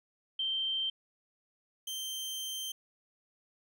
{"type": "tone pair in turn", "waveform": ["sine", "sawtooth"], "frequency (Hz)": [3133, 3133], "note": ["G7", "G7"], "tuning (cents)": [-2, -2], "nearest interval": "unison", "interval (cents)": 0, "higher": "neither", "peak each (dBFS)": [-30, -33], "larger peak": "first", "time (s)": [[0.39, 0.9], [1.87, 2.72]], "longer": "second", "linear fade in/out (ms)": 5, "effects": []}